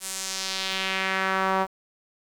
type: tone with band-pass filter sweep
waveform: sawtooth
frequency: 190.5 Hz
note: G3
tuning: 49 cents flat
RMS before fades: -27 dBFS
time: 0-1.67 s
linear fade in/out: 50 ms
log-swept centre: 9500 to 900 Hz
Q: 1.6
effects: 8-bit